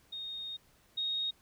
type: tone pair in turn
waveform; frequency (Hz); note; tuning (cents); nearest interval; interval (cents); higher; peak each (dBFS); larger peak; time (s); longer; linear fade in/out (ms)
sine; 3708 / 3736; A#7 / A#7; -10 / +3; unison; 13; second; -38 / -31; second; 0.12-0.57 / 0.97-1.31; first; 10
effects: pink hiss -66 dBFS RMS until 1.41 s